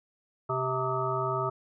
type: harmonic tone with a mistuned harmonic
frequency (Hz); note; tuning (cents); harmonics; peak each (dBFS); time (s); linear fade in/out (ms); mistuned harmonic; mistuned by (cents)
130; C3; -11; 1 / 3 / 5 / 7 / 9 / 10; -34 / -33 / -34 / -36 / -34 / -33; 0.49-1.5; 10; 10; -39
effects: none